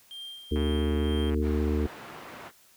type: tone with tremolo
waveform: triangle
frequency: 3184 Hz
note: G7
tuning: 26 cents sharp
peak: -36 dBFS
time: 0.11-1.3 s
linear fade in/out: 0 ms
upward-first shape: sine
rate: 2.1 Hz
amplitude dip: 60%
type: harmonic tone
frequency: 75.1 Hz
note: D2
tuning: 39 cents sharp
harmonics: 1 / 3 / 4 / 5 / 6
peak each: -26 / -31 / -32 / -33 / -34 dBFS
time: 0.51-1.87 s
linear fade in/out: 10 ms
type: click train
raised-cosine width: 0.5 ms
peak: -26 dBFS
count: 110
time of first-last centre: 0.56-1.344 s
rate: 139 Hz
type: band-pass noise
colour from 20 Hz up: white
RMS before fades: -44 dBFS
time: 1.41-2.52 s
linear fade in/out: 50 ms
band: 110 to 1500 Hz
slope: 12 dB/octave
effects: white hiss -59 dBFS RMS until 2.76 s